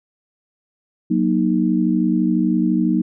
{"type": "chord", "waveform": "sine", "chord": "D# minor", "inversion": "first", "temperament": "equal with one note detuned", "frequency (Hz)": [185, 236.9, 311.1], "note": ["F#3", "A#3", "D#4"], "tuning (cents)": [0, 28, 0], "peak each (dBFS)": -19, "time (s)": [1.1, 3.02], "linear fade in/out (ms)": 10, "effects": []}